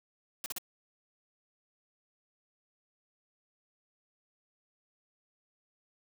white noise bursts, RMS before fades -37 dBFS, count 3, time 0.44-0.583 s, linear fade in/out 2 ms, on 21 ms, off 40 ms, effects none

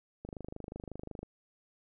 click train, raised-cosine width 2 ms, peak -28 dBFS, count 26, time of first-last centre 0.25-1.23 s, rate 25.5 Hz, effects none

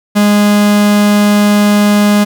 45% pulse tone, 206.7 Hz, G#3, 8 cents flat, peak -6 dBFS, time 0.15-2.25 s, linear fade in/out 20 ms, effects none

